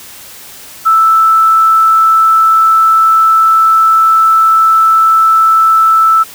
sine tone, 1319 Hz, E6, 1 cent sharp, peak -4 dBFS, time 0.85-6.24 s, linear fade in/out 20 ms, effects white hiss -32 dBFS RMS until 6.34 s

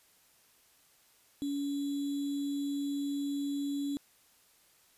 sine tone with sample-and-hold, 283 Hz, C#4, 36 cents sharp, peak -31 dBFS, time 1.42-3.97 s, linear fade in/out 0 ms, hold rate 3675 Hz, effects white hiss -65 dBFS RMS until 4.97 s + resampled to 32000 Hz

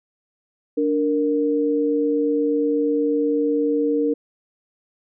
sine tone pair together, 292.4 / 464.2 Hz, D4 / A#4, -7 / -7 cents, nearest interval minor sixth, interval 800 cents, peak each -20 dBFS, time 0.77-4.14 s, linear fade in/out 10 ms, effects none

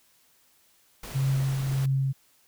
pink noise, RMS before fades -40 dBFS, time 1.03-1.86 s, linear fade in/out 5 ms
sine tone with tremolo, 134.9 Hz, C#3, 47 cents flat, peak -21 dBFS, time 1.14-2.13 s, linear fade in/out 20 ms, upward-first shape triangle, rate 1.6 Hz, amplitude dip 45%
effects white hiss -63 dBFS RMS until 2.47 s

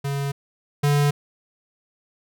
square tone pair in turn, 140 / 144.69 Hz, C#3 / D3, +18 / -25 cents, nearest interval minor second, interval 57 cents, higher second, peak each -24 / -17 dBFS, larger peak second, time 0.04-0.32 / 0.83-1.11 s, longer neither, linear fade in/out 10 ms, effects none

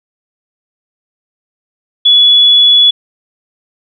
sine tone, 3407 Hz, G#7, 44 cents sharp, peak -3 dBFS, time 2.05-2.91 s, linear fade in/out 10 ms, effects none

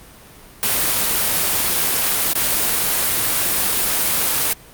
white noise with dropouts, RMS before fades -18 dBFS, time 0.63-4.53 s, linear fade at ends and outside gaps 0 ms, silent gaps 2.332-2.354 s, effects pink hiss -43 dBFS RMS until 4.73 s + Opus 32 kbps

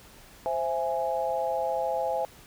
sine chord, C augmented, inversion none, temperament equal with one note detuned, 523.3 / 663.8 / 830.6 Hz, C5 / E5 / G#5, 0 / +12 / 0 cents, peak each -30 dBFS, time 0.46-2.25 s, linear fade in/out 0 ms, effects pink hiss -52 dBFS RMS until 2.46 s

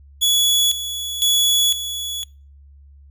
sawtooth tone with tremolo, 3392 Hz, G#7, 36 cents sharp, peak -11 dBFS, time 0.21-2.24 s, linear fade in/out 20 ms, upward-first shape square, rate 0.99 Hz, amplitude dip 70%, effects noise-tail reverb RT60 0.4 s tail -25 dB re dry + added 70 Hz sine -43 dBFS peak until 3.1 s

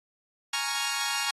10% pulse chord, Bb minor seventh, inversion third, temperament equal, 830.6 / 932.3 / 1108.7 / 1396.9 Hz, Ab5 / Bb5 / Db6 / F6, 0 / 0 / 0 / 0 cents, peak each -25 dBFS, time 0.53-1.31 s, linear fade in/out 5 ms, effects AAC 32 kbps

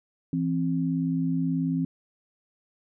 sine tone pair together, 166.06 / 264.6 Hz, E3 / C4, +13 / +20 cents, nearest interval minor sixth, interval 807 cents, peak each -26 dBFS, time 0.33-1.85 s, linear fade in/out 2 ms, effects none

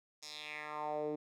10% pulse tone with band-pass filter sweep, 151 Hz, D3, 48 cents sharp, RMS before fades -41 dBFS, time 0.22-1.16 s, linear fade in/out 10 ms, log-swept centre 6000 to 340 Hz, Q 3.1, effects none

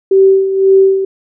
sine tone with tremolo, 386 Hz, G4, 27 cents flat, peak -3 dBFS, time 0.11-1.05 s, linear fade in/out 5 ms, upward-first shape sine, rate 1.9 Hz, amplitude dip 65%, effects none

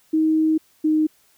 sine tone pair in turn, 315.1 / 310.2 Hz, D#4 / D#4, +22 / -5 cents, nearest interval unison, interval 27 cents, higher first, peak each -15 dBFS, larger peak neither, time 0.13-0.58 / 0.84-1.07 s, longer first, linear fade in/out 10 ms, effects white hiss -59 dBFS RMS until 1.37 s

